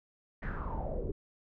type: noise with low-pass filter sweep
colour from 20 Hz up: brown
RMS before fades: -36 dBFS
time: 0.42-1.12 s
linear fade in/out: 10 ms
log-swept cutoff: 1900 to 380 Hz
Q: 6.3
effects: none